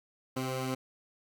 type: tone pair together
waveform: 15% pulse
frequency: 129.67 / 261.6 Hz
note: C3 / C4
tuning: -15 / 0 cents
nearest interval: octave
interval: 1215 cents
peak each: -27 / -30 dBFS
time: 0.36-0.75 s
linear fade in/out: 10 ms
effects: none